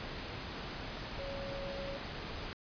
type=tone in noise; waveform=sine; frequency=553 Hz; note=C#5; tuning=4 cents flat; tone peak=-41 dBFS; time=1.19-1.97 s; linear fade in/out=0 ms; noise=pink; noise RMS=-42 dBFS; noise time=0-2.53 s; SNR=-2 dB; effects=resampled to 11025 Hz